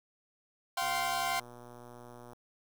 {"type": "chord", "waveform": "sawtooth", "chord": "F suspended second", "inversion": "none", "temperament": "equal with one note detuned", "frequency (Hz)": [698.5, 769.6, 1046.5], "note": ["F5", "G5", "C6"], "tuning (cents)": [0, -32, 0], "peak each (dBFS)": -31, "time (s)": [0.77, 1.4], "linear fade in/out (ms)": 5}
{"type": "click train", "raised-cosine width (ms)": 1, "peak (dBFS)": -37, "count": 184, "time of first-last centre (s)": [0.82, 2.332], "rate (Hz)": 121}
{"effects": ["9-bit"]}